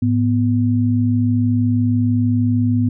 sine tone pair together, 106.79 / 246.9 Hz, G#2 / B3, +49 / 0 cents, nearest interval octave + minor third, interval 1451 cents, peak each -16 dBFS, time 0.02-2.89 s, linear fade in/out 5 ms, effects none

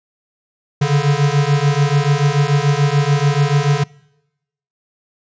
square beating tone pair, 140.4 / 147.3 Hz, C#3 / D3, +22 / +6 cents, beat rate 6.9 Hz, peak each -16 / -16 dBFS, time 0.81-3.84 s, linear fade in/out 10 ms, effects noise-tail reverb RT60 0.9 s tail -24 dB re dry + resampled to 16000 Hz

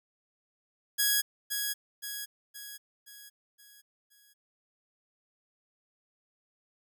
5% pulse tone with echo, 1661.2 Hz, G#6, in tune, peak -13 dBFS, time 0.98-1.22 s, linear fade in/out 20 ms, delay 520 ms, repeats 6, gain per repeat -6 dB, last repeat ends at 4.34 s, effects none

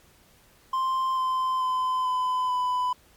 triangle tone with pitch steps, 1046.5 / 1034.5 / 1022.6 / 1010.9 / 999.2 Hz, C6 / C6 / C6 / B5 / B5, 0 / -20 / -40 / +40 / +20 cents, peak -21 dBFS, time 0.73-2.93 s, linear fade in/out 5 ms, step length 440 ms, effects pink hiss -58 dBFS RMS until 3.16 s + MP3 96 kbps

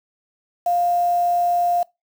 sine tone with quantisation, 702 Hz, F5, 9 cents sharp, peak -16 dBFS, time 0.66-1.83 s, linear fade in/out 5 ms, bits 6, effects noise-tail reverb RT60 0.2 s tail -23 dB re dry

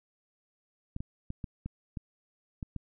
clicks, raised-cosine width 5 ms, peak -24 dBFS, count 8, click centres 0.964 / 1.005 / 1.304 / 1.442 / 1.66 / 1.972 / 2.628 / 2.763 s, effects none

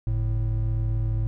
triangle tone pair together, 48.3 / 110 Hz, G1 / A2, -25 / 0 cents, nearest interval octave + major second, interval 1425 cents, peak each -24 / -22 dBFS, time 0.07-1.27 s, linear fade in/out 0 ms, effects none

